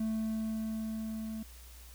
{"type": "tone with level ramp", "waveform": "triangle", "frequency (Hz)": 220, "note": "A3", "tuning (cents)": 0, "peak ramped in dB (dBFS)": [-28, -35], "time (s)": [0, 1.43], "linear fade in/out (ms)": 5, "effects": ["added 60 Hz sine -50 dBFS peak until 1.94 s", "white hiss -56 dBFS RMS until 1.94 s"]}